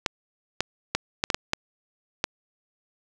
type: clicks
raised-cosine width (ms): 0.2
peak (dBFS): -5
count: 8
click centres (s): 0.062 / 0.606 / 0.95 / 1.239 / 1.302 / 1.345 / 1.534 / 2.241
effects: none

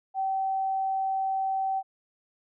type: tone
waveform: sine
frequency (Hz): 770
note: G5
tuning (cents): -31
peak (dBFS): -25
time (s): 0.14-1.83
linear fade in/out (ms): 50
effects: none

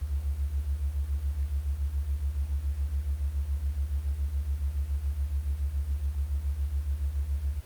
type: beating tone pair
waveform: sine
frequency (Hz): 65.3 / 72.4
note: C2 / D2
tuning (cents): -3 / -24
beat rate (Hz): 7.1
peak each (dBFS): -33 / -28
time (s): 0.01-7.61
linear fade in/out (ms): 20
effects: pink hiss -53 dBFS RMS until 7.65 s + Opus 32 kbps

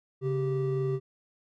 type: tone pair together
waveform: triangle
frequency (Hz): 137.6 / 388.8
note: C#3 / G4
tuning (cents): -12 / -14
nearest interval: octave + tritone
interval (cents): 1798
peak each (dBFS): -27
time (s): 0.21-1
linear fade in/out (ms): 50
effects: none

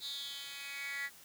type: tone with high-pass filter sweep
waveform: 10% pulse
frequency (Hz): 279.9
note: C#4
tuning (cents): +17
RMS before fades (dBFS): -42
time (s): 0-1.1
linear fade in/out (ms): 50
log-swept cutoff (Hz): 3900 to 1900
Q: 8.2
effects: white hiss -57 dBFS RMS until 1.24 s

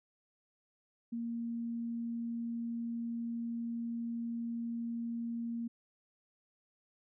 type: tone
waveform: sine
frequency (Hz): 233.1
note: A#3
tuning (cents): 0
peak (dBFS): -35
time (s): 1.12-5.68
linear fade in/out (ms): 10
effects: none

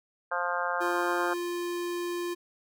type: harmonic tone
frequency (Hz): 176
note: F3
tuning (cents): +14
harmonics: 3 / 4 / 5 / 6 / 7 / 8 / 9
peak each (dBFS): -35 / -35 / -35 / -35 / -35 / -35 / -35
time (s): 0.31-1.34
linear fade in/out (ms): 10
type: tone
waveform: square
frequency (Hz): 349.2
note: F4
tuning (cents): 0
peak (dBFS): -31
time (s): 0.8-2.35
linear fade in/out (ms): 20
effects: none

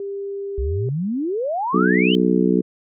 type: tone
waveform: sine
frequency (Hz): 397.9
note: G4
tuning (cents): +26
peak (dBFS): -25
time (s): 0-0.89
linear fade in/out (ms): 2
type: exponential sweep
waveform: sine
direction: up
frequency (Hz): 59.6 to 3136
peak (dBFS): -20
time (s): 0.58-2.15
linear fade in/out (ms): 0
type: harmonic tone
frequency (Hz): 61.7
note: B1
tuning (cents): -1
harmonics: 3 / 4 / 5 / 6 / 7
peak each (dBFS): -19 / -20 / -21 / -22 / -22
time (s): 1.73-2.62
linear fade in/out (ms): 20
effects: none

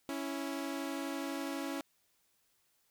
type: tone pair together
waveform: sawtooth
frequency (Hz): 277.5 / 329.6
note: C#4 / E4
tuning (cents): +2 / 0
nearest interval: minor third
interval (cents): 298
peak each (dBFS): -34 / -37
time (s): 0.09-1.81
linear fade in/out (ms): 0
effects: white hiss -74 dBFS RMS until 2.9 s

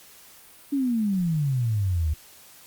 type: exponential sweep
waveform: sine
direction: down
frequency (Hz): 288.5 to 73.42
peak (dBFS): -21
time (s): 0.72-2.14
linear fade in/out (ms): 10
effects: white hiss -50 dBFS RMS until 2.66 s + Opus 48 kbps

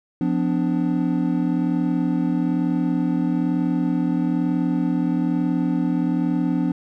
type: chord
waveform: triangle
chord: B diminished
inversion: second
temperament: equal with one note detuned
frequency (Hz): 174.61 / 252.6 / 293.7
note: F3 / B3 / D4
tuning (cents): 0 / +39 / 0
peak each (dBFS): -21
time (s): 0.21-6.72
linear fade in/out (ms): 2
effects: none

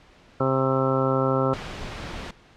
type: harmonic tone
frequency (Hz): 132.7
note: C3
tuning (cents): +25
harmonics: 1 / 2 / 3 / 4 / 5 / 6 / 7 / 8 / 9 / 10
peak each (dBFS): -26 / -27 / -27 / -25 / -34 / -34 / -35 / -33 / -37 / -28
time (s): 0.4-1.54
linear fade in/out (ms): 5
type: noise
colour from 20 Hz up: pink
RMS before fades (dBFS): -34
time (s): 1.53-2.31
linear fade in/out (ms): 5
effects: pink hiss -53 dBFS RMS until 2.56 s + low-pass 4000 Hz 12 dB/octave

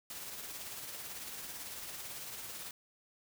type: noise with tremolo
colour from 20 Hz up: white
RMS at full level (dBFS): -43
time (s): 0.1-2.71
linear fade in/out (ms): 2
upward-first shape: triangle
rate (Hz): 18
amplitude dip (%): 40
effects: none

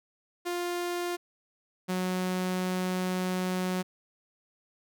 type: tone pair in turn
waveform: sawtooth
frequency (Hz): 350.9 / 183.75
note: F4 / F#3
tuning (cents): +8 / -12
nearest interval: major seventh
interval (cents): 1120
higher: first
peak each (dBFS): -26 / -24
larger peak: second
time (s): 0.45-1.17 / 1.88-3.83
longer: second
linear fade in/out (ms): 20
effects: none

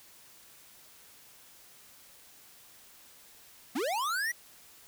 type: linear sweep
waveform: square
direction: up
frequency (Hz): 215.1 to 1975.5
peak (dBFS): -30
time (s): 3.75-4.32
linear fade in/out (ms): 10
effects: white hiss -56 dBFS RMS until 4.87 s

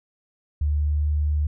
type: tone with pitch glide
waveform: sine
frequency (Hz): 74 to 74.64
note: D2 to D2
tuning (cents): +14 to +29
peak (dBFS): -19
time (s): 0.61-1.47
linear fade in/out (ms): 5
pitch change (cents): +15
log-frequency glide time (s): 0.76-1.06
effects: none

